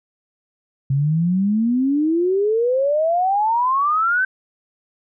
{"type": "exponential sweep", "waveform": "sine", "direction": "up", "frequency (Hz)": [133, 1556], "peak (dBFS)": -15, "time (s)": [0.9, 4.25], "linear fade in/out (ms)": 5, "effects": []}